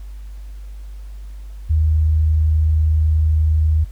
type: tone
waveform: sine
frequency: 78.2 Hz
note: D#2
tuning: 9 cents sharp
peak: -12 dBFS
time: 1.69-3.85 s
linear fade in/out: 20 ms
effects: added 50 Hz sine -30 dBFS peak until 3.91 s + pink hiss -54 dBFS RMS until 3.91 s